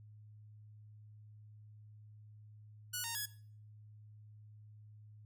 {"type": "tone with pitch steps", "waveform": "5% pulse", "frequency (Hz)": [1468, 924, 1683], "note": ["F#6", "A#5", "G#6"], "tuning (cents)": [-14, -16, 23], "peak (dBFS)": -27, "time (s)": [2.93, 3.26], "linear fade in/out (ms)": 10, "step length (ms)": 110, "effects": ["noise-tail reverb RT60 0.5 s tail -19 dB re dry", "added 106 Hz sine -54 dBFS peak until 5.25 s"]}